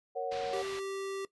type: chord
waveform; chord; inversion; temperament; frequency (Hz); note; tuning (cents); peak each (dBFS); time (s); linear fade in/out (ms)
sine; F# major; first; equal; 466.2 / 554.4 / 740; A#4 / C#5 / F#5; 0 / 0 / 0; -36; 0.15-0.63; 20
type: low-pass noise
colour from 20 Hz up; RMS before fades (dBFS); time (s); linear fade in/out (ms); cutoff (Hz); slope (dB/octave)
white; -46; 0.31-0.8; 10; 4600; 24
type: tone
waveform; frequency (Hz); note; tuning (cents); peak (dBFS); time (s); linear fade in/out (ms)
square; 390; G4; -9; -36; 0.53-1.25; 2
effects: noise-tail reverb RT60 0.1 s tail -17 dB re dry + resampled to 24000 Hz